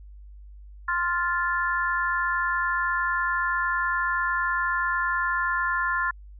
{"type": "chord", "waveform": "sine", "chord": "F major", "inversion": "second", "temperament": "just", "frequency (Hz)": [1047.7, 1396.9, 1746.1], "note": ["C6", "F6", "A6"], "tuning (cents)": [2, 0, -14], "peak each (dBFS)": -27, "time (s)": [0.88, 6.11], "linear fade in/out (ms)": 5, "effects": ["added 50 Hz sine -42 dBFS peak until 6.39 s"]}